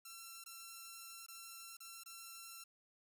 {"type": "tone with dropouts", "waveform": "5% pulse", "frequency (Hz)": 1352, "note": "E6", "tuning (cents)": 43, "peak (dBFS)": -39, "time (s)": [0.05, 2.64], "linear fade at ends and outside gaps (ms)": 5, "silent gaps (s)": [[0.44, 0.46], [1.264, 1.283], [1.769, 1.803], [2.036, 2.059]], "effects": []}